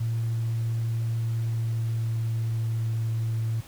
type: tone with pitch glide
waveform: sine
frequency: 114.3 to 112.73 Hz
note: A#2 to A2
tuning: -34 to +42 cents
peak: -23 dBFS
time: 0-3.61 s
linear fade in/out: 10 ms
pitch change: -24 cents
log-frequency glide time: 1.1-3.02 s
effects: tanh soft clip ceiling -21 dBFS + pink hiss -49 dBFS RMS until 3.67 s